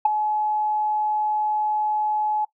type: tone with ADSR envelope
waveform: sine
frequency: 850 Hz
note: G#5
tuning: 40 cents sharp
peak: -10 dBFS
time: 0.05-2.45 s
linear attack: 6 ms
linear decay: 12 ms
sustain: -10 dB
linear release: 7 ms
effects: noise-tail reverb RT60 0.1 s tail -20 dB re dry + tanh soft clip ceiling -6 dBFS